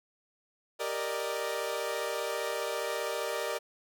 sawtooth chord, Eb major seventh, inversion first, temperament equal with one note detuned, 393.8 / 466.2 / 587.3 / 622.3 Hz, G4 / Bb4 / D5 / Eb5, +8 / 0 / 0 / 0 cents, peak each -36 / -32 / -32 / -35 dBFS, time 0.79-3.59 s, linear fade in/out 20 ms, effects none

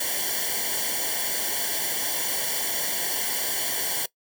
white noise with comb filter, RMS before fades -27 dBFS, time 0-4.06 s, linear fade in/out 5 ms, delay 0.78 ms, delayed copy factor -0.85, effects noise-tail reverb RT60 0.1 s tail -20 dB re dry

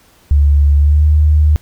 sine tone with pitch glide, 72 to 75.71 Hz, D2 to D#2, -34 to -47 cents, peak -6 dBFS, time 0.31-1.56 s, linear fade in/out 0 ms, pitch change +87 cents, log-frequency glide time 0.77-1.05 s, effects pink hiss -49 dBFS RMS until 1.61 s

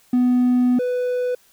triangle tone pair in turn, 248.3 / 496.6 Hz, B3 / B4, +9 / +9 cents, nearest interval octave, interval 1200 cents, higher second, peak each -11 / -17 dBFS, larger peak first, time 0.13-0.79 / 0.79-1.35 s, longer first, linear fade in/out 5 ms, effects tanh soft clip ceiling -8 dBFS + white hiss -56 dBFS RMS until 1.52 s

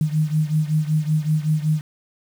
sine beating tone pair, 152.8 / 158.1 Hz, D#3 / D#3, -31 / +28 cents, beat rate 5.3 Hz, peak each -19 / -22 dBFS, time 0.01-1.81 s, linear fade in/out 2 ms, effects 7-bit

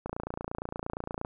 click train, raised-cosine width 1 ms, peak -20 dBFS, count 35, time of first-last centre 0.06-1.249 s, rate 28.6 Hz, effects none

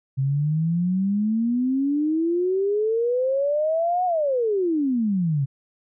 sine exponential two-way sweep, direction up then down, 131.7 to 740 to 131.7 Hz, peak -19 dBFS, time 0.17-5.46 s, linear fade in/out 20 ms, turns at 4.05 s, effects none

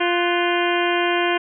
harmonic tone with a mistuned harmonic, 349.2 Hz, F4, in tune, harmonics 1 / 2 / 3 / 4 / 5 / 6 / 7 / 8 / 9, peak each -21 / -24 / -26 / -27 / -28 / -29 / -29 / -30 / -31 dBFS, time 0-1.38 s, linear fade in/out 10 ms, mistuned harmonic 4, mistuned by +110 cents, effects none

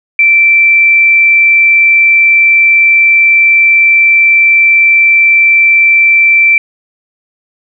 sine tone, 2339 Hz, D7, 8 cents flat, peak -3 dBFS, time 0.19-6.58 s, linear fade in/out 2 ms, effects none

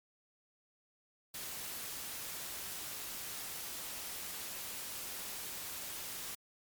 white noise, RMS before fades -43 dBFS, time 1.34-6.35 s, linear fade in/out 5 ms, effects MP3 96 kbps

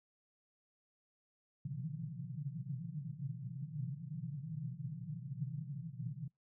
white band-pass noise, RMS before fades -43 dBFS, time 1.65-6.28 s, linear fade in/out 5 ms, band 120 to 170 Hz, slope 96 dB/octave, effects noise-tail reverb RT60 0.2 s tail -26 dB re dry

